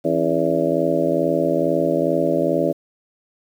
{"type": "harmonic tone with a mistuned harmonic", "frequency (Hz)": 82.3, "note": "E2", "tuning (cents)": -2, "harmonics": [2, 3, 4, 5, 6, 7, 8], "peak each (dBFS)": [-27, -24, -23, -25, -26, -21, -26], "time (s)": [0.04, 2.73], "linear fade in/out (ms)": 20, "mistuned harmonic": 3, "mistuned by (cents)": 130, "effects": ["8-bit"]}